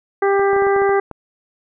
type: harmonic tone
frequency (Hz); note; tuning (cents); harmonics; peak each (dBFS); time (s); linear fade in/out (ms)
396.1; G4; +18; 1 / 2 / 3 / 4 / 5; -14 / -20 / -24 / -26 / -28; 0.22-1; 5
type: clicks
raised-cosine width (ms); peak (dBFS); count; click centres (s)
1; -16; 9; 0.395 / 0.532 / 0.564 / 0.622 / 0.668 / 0.763 / 0.819 / 0.893 / 1.113
effects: none